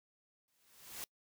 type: noise with exponential growth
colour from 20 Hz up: white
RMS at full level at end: -42 dBFS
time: 0.48-1.04 s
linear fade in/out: 0 ms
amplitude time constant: 120 ms
effects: noise-tail reverb RT60 0.1 s tail -26 dB re dry